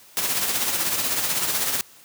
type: noise with tremolo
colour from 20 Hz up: white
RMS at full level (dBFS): -22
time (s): 0.17-1.81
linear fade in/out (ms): 0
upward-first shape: sine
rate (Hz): 16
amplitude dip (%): 45
effects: white hiss -50 dBFS RMS until 2.04 s + high-pass 80 Hz 12 dB/octave